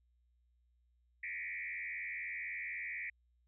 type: tone with frequency modulation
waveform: sine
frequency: 2123 Hz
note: C7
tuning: 25 cents sharp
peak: -39 dBFS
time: 1.23-3.1 s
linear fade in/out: 5 ms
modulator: 84 Hz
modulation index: 3.3
effects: added 60 Hz sine -70 dBFS peak until 3.47 s

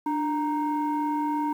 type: tone pair together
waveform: sine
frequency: 296.5 / 932.3 Hz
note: D4 / A#5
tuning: +17 / 0 cents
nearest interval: octave + minor sixth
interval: 1983 cents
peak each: -25 dBFS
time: 0.06-1.53 s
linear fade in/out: 5 ms
effects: tanh soft clip ceiling -20 dBFS + 9-bit

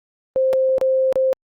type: tone with dropouts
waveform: sine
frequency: 525 Hz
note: C5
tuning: 6 cents sharp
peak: -14 dBFS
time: 0.36-1.33 s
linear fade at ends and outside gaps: 0 ms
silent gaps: 0.53-0.534 / 0.782-0.813 / 1.126-1.157 s
effects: Opus 32 kbps

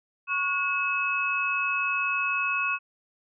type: tone cluster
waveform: sine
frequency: 1110 / 1446 / 2574 Hz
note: C#6 / F#6 / E7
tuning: +2 / -40 / -42 cents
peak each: -30 / -31 / -26 dBFS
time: 0.27-2.79 s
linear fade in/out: 50 ms
effects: none

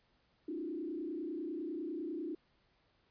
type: tone with frequency modulation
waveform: sine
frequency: 322.3 Hz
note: E4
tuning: 39 cents flat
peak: -37 dBFS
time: 0.48-2.35 s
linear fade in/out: 5 ms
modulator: 30 Hz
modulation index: 1.4
effects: pink hiss -73 dBFS RMS until 3.1 s + resampled to 11025 Hz

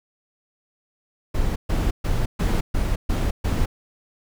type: noise bursts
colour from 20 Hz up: brown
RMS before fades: -21 dBFS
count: 7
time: 1.34-3.66 s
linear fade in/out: 10 ms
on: 220 ms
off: 130 ms
effects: none

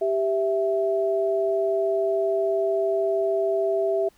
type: tone pair together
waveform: sine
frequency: 392.4 / 659.3 Hz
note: G4 / E5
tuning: +2 / 0 cents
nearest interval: major sixth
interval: 898 cents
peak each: -23 dBFS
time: 0.01-4.09 s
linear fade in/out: 10 ms
effects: pink hiss -60 dBFS RMS until 4.17 s

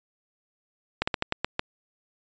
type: slowing click train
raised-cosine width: 0.3 ms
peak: -8 dBFS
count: 7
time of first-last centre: 1.02-1.594 s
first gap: 55 ms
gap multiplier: 1.22
effects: resampled to 16000 Hz

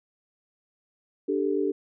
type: chord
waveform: sine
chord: D suspended fourth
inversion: none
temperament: equal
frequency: 293.7 / 392 / 440 Hz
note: D4 / G4 / A4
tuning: 0 / 0 / 0 cents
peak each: -28 / -26 / -29 dBFS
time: 1.28-1.72 s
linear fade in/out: 10 ms
effects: none

